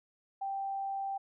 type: tone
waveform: sine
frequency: 784 Hz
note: G5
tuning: in tune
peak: -33 dBFS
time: 0.41-1.18 s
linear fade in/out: 10 ms
effects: none